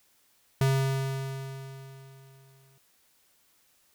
square tone with exponential decay, 134.7 Hz, C#3, 49 cents flat, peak -21 dBFS, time 0.61-2.78 s, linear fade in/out 2 ms, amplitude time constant 470 ms, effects white hiss -66 dBFS RMS until 3.94 s

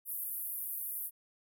white band-pass noise, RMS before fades -39 dBFS, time 0.05-1.11 s, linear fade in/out 50 ms, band 11000 to 15000 Hz, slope 48 dB/octave, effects none

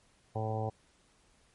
harmonic tone, 109.6 Hz, A2, 6 cents flat, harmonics 1 / 2 / 3 / 4 / 5 / 6 / 7 / 8 / 9, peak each -34 / -44 / -46 / -40 / -40 / -46 / -38 / -48 / -50 dBFS, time 0.35-0.7 s, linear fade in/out 10 ms, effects pink hiss -67 dBFS RMS until 1.54 s + MP3 48 kbps

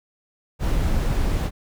brown noise, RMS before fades -21 dBFS, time 0.59-1.51 s, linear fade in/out 50 ms, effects none

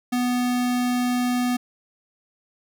square tone, 246.9 Hz, B3, in tune, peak -21 dBFS, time 0.12-1.57 s, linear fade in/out 10 ms, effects none

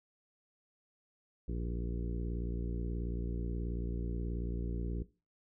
harmonic tone with a mistuned harmonic, 58.5 Hz, A#1, 7 cents sharp, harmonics 1 / 2 / 3 / 4 / 5 / 6 / 7 / 8, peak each -36 / -44 / -42 / -49 / -46 / -48 / -51 / -56 dBFS, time 1.48-5.03 s, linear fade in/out 5 ms, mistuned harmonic 8, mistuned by +35 cents, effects noise-tail reverb RT60 0.3 s tail -17 dB re dry

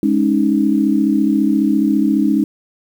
sine chord, Ab suspended fourth, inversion none, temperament just, 207.7 / 276.9 / 311.5 Hz, Ab3 / Db4 / Eb4, 0 / -2 / +2 cents, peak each -16 dBFS, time 0.03-2.44 s, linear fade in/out 2 ms, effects 7-bit

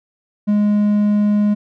triangle tone, 207.7 Hz, G#3, in tune, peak -10 dBFS, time 0.47-1.55 s, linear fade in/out 20 ms, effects none

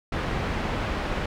pink low-pass noise, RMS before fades -28 dBFS, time 0.12-1.26 s, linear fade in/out 5 ms, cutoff 2400 Hz, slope 12 dB/octave, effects none

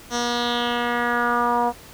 10% pulse tone with low-pass filter sweep, 240 Hz, B3, 49 cents flat, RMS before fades -22 dBFS, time 0.1-1.73 s, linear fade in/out 50 ms, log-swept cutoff 6100 to 820 Hz, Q 3.1, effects pink hiss -44 dBFS RMS until 1.93 s

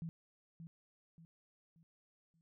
sine tone with echo, 164.81 Hz, E3, in tune, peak -40 dBFS, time 0.02-0.09 s, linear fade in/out 0 ms, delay 580 ms, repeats 4, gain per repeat -8 dB, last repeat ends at 2.41 s, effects none

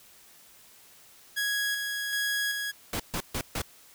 sawtooth tone with tremolo, 1661.2 Hz, G#6, in tune, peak -23 dBFS, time 1.36-2.72 s, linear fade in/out 20 ms, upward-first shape square, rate 1.3 Hz, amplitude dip 35%
pink noise bursts, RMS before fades -31 dBFS, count 4, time 2.93-3.618 s, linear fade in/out 2 ms, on 67 ms, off 140 ms
effects white hiss -55 dBFS RMS until 3.94 s

